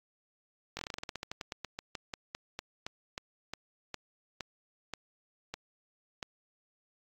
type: slowing click train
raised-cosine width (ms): 0.2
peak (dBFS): -20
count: 29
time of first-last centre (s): 0.77-6.228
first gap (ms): 20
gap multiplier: 1.14
effects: AAC 64 kbps